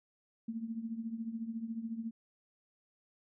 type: tone with tremolo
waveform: sine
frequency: 226.8 Hz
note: A#3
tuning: 47 cents flat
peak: -33 dBFS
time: 0.48-2.11 s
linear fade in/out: 5 ms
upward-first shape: triangle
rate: 14 Hz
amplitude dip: 80%
effects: none